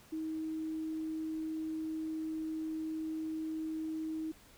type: tone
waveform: sine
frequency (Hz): 316.6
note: D#4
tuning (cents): +30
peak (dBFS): -35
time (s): 0.12-4.32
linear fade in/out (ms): 10
effects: pink hiss -60 dBFS RMS until 4.57 s